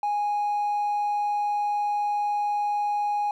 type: tone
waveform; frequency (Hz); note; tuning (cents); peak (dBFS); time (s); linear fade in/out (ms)
triangle; 827; G#5; -8; -20; 0.03-3.31; 2
effects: tanh soft clip ceiling -18 dBFS